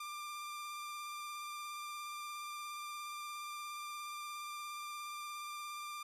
sawtooth tone with vibrato, 1190 Hz, D6, 22 cents sharp, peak -39 dBFS, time 0-6.03 s, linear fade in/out 5 ms, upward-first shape sine, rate 17 Hz, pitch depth 14 cents each way, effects resampled to 32000 Hz

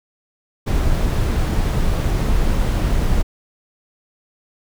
brown noise, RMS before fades -17 dBFS, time 0.66-3.23 s, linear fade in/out 20 ms, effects none

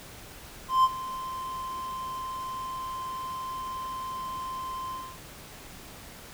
triangle tone with ADSR envelope, 1041 Hz, C6, 9 cents flat, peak -14 dBFS, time 0.68-5.19 s, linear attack 160 ms, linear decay 40 ms, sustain -17 dB, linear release 270 ms, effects pink hiss -46 dBFS RMS until 6.33 s

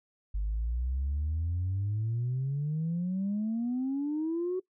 sine exponential sweep, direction up, 49 to 375.8 Hz, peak -27 dBFS, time 0.34-4.6 s, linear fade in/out 10 ms, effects noise-tail reverb RT60 0.1 s tail -21 dB re dry + tanh soft clip ceiling -25 dBFS

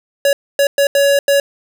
square tone bursts at uneven times, 562 Hz, C#5, 24 cents sharp, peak -10 dBFS, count 5, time 0.25-0.33 / 0.59-0.67 / 0.78-0.87 / 0.95-1.19 / 1.28-1.4 s, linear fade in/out 2 ms, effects none

